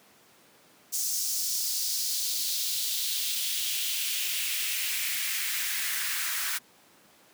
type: noise with high-pass filter sweep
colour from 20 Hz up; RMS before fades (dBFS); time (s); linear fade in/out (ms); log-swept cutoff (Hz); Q
white; -30; 0.92-6.59; 20; 6100 to 1500; 2.2
effects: pink hiss -58 dBFS RMS until 7.33 s + high-pass 200 Hz 12 dB/octave